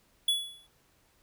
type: tone with exponential decay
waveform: square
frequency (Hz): 3400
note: G#7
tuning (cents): +40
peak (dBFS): -22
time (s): 0.28-0.67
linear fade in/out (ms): 5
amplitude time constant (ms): 84
effects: pink hiss -67 dBFS RMS until 1.22 s